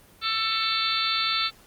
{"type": "harmonic tone", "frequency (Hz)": 444.2, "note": "A4", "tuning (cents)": 16, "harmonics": [3, 4, 5, 6, 7, 8, 9, 10], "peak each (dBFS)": [-28, -39, -33, -33, -39, -28, -30, -30], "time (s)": [0.21, 1.51], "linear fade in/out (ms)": 50, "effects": ["pink hiss -54 dBFS RMS until 1.66 s", "Opus 32 kbps"]}